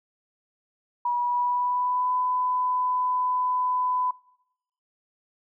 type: tone with pitch glide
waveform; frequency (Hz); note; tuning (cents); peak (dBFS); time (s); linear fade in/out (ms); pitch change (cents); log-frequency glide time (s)
sine; 968 to 1002.1; B5 to B5; -35 to +25; -22; 1.05-4.11; 5; +60; 1.15-2.13
effects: noise-tail reverb RT60 0.9 s tail -24 dB re dry